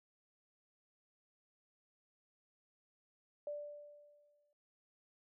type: tone with exponential decay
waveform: sine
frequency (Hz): 587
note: D5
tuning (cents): -1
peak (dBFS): -38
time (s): 3.47-4.53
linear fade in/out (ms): 2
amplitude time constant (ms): 230
effects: none